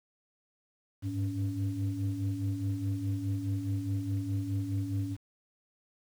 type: tone cluster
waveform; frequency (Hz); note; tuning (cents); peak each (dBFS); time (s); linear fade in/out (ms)
sine; 98.9 / 103.7 / 283.2; G2 / G#2 / C#4; +16 / -2 / +37; -35 / -31 / -35; 1.02-5.17; 50
effects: tanh soft clip ceiling -23 dBFS + 9-bit